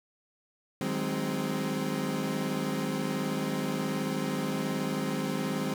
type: chord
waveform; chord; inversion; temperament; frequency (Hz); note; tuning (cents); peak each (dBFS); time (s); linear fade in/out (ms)
30% pulse; Ab dominant seventh; second; equal with one note detuned; 155.56 / 188.99 / 207.7 / 261.6; Eb3 / Gb3 / Ab3 / C4; 0 / +37 / 0 / 0; -33 / -33 / -32 / -31; 0.81-5.74; 2
effects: none